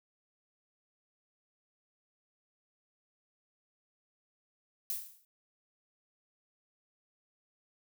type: noise with exponential decay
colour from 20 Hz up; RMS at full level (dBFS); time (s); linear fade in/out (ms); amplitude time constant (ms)
violet; -32; 4.9-5.25; 1; 76
effects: none

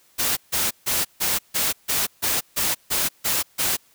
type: noise bursts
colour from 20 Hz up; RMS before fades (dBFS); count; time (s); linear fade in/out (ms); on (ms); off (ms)
white; -22; 11; 0.18-3.77; 20; 190; 150
effects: white hiss -58 dBFS RMS until 3.94 s

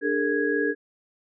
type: tone cluster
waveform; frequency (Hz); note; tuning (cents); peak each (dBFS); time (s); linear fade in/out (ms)
sine; 294.6 / 410.8 / 455.7 / 1658; D4 / G#4 / A#4 / G#6; +6 / -19 / -39 / -3; -27; 0.01-0.75; 50
effects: none

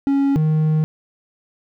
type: tone pair in turn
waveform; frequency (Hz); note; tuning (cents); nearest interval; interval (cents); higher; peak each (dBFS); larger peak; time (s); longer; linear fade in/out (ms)
triangle; 277.2 / 155.57; C#4 / D#3; 0 / 0; minor seventh; 1000; first; -12; neither; 0.07-0.36 / 0.36-0.84; second; 0
effects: none

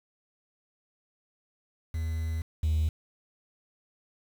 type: tone pair in turn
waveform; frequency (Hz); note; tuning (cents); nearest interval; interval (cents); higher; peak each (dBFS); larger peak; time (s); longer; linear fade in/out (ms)
triangle; 80.9 / 78.23; E2 / D#2; -32 / +10; minor second; 58; first; -26 / -20; second; 1.94-2.42 / 2.63-2.89; first; 5
effects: tanh soft clip ceiling -19 dBFS + 8-bit

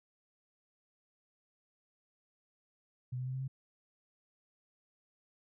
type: tone with pitch steps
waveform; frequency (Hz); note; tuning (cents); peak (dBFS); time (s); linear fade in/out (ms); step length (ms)
sine; 125.5 / 127.47 / 129.48 / 131.51 / 133.58; B2 / C3 / C3 / C3 / C3; +28 / -45 / -18 / +9 / +36; -35; 3.12-3.48; 10; 72
effects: none

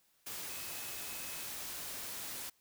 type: tone in noise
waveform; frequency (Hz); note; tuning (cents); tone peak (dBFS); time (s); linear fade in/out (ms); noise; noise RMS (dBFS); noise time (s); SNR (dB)
sine; 2565; E7; -48; -53; 0.49-1.44; 10; white; -43; 0.26-2.5; -13
effects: white hiss -72 dBFS RMS until 2.6 s

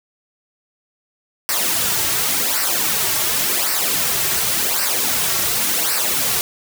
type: noise with flanger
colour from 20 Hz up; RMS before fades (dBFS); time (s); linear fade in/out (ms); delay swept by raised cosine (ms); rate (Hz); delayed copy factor
white; -19; 1.49-6.41; 0; 0.29 to 4.09; 0.9; -0.7
effects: none

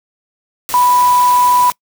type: tone in noise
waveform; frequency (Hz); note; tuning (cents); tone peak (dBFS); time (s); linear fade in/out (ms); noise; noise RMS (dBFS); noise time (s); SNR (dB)
sine; 987.8; B5; 0; -8; 0.74-1.7; 0; white; -24; 0.69-1.72; +13
effects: noise-tail reverb RT60 0.1 s tail -25 dB re dry

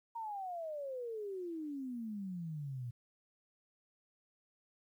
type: exponential sweep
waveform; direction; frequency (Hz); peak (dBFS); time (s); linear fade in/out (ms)
sine; down; 940 to 117.2; -39; 0.15-2.91; 10
effects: 12-bit

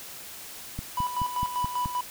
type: click train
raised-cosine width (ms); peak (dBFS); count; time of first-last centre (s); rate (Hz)
5; -20; 6; 0.79-1.858; 4.68
type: tone with tremolo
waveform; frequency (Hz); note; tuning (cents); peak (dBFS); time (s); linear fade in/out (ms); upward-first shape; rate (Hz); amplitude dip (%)
triangle; 987.8; B5; 0; -23; 0.97-2.01; 5; square; 5.1; 60
effects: white hiss -42 dBFS RMS until 2.1 s

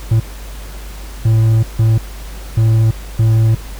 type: tone bursts at uneven times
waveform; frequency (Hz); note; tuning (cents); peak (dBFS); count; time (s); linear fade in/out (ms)
triangle; 111.7; A2; +27; -6; 5; 0.11-0.2 / 1.25-1.63 / 1.79-1.98 / 2.57-2.91 / 3.19-3.55; 5
effects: added 50 Hz sine -27 dBFS peak until 3.79 s + pink hiss -36 dBFS RMS until 3.79 s

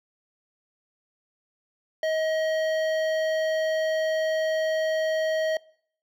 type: tone with hard clipping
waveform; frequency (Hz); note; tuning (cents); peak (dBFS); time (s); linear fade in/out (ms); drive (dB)
sine; 633; D#5; +30; -25; 2.03-5.57; 2; 13
effects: noise-tail reverb RT60 0.6 s tail -23 dB re dry

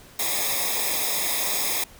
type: noise with comb filter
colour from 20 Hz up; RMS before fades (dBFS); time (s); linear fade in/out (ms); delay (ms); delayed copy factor
white; -25; 0.19-1.84; 5; 0.68; -0.9
effects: pink hiss -49 dBFS RMS until 1.99 s

